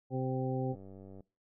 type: harmonic tone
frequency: 130 Hz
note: C3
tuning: 11 cents flat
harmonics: 1 / 2 / 3 / 4 / 6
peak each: -34 / -37 / -39 / -40 / -42 dBFS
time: 0.1-0.76 s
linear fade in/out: 50 ms
type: click train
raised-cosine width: 2 ms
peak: -38 dBFS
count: 47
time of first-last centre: 0.73-1.206 s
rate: 96.6 Hz
effects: noise-tail reverb RT60 0.3 s tail -22 dB re dry